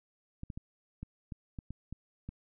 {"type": "clicks", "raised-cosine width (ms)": 5, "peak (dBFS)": -28, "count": 9, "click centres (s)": [0.434, 0.502, 0.575, 1.03, 1.322, 1.588, 1.706, 1.926, 2.29], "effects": []}